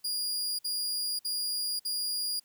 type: tone bursts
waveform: sawtooth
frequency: 4847 Hz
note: D#8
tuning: 46 cents flat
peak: -27 dBFS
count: 4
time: 0.04-2.399 s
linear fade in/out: 10 ms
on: 550 ms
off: 53 ms
effects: white hiss -68 dBFS RMS until 2.44 s